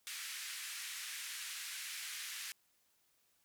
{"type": "band-pass noise", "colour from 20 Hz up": "pink", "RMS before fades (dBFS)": -45, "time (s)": [0.07, 2.52], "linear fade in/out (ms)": 0, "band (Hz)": [1700, 13000], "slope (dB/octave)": 24, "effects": ["white hiss -75 dBFS RMS until 3.44 s"]}